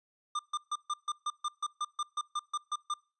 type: tone bursts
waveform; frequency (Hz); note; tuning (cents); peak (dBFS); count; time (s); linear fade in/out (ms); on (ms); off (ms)
square; 1200; D6; +37; -31; 15; 0.35-2.94; 5; 42; 140
effects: noise-tail reverb RT60 0.4 s tail -26 dB re dry + resampled to 22050 Hz